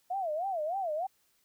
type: tone with vibrato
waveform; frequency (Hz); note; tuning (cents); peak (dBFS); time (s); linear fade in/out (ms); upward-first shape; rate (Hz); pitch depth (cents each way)
sine; 690; F5; -21; -30; 0.1-1.07; 10; sine; 3.3; 240
effects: white hiss -71 dBFS RMS until 1.44 s